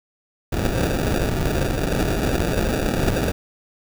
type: noise with sample-and-hold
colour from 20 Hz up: pink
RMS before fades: -21 dBFS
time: 0.52-3.32 s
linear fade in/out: 10 ms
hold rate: 1050 Hz
effects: none